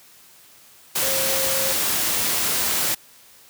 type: tone in noise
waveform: sine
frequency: 535 Hz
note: C5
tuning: 38 cents sharp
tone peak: -27 dBFS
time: 1.02-1.73 s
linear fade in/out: 10 ms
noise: white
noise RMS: -22 dBFS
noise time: 0.95-2.95 s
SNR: -8 dB
effects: white hiss -50 dBFS RMS until 3.49 s + high-pass 60 Hz 12 dB/octave